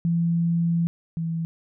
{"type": "tone pair in turn", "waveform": "sine", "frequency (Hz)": [168.7, 164.75], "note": ["E3", "E3"], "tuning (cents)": [40, -1], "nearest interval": "unison", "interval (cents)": 41, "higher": "first", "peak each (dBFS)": [-19, -24], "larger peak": "first", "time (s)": [[0.05, 0.87], [1.17, 1.45]], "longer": "first", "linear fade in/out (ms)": 0, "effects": []}